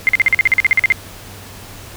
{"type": "tone bursts", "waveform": "sine", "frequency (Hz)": 2093, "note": "C7", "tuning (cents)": 0, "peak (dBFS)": -7, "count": 14, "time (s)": [0.07, 0.922], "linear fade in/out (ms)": 0, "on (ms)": 20, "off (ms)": 44, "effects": ["added 97 Hz sine -39 dBFS peak until 1.96 s", "pink hiss -36 dBFS RMS until 1.96 s"]}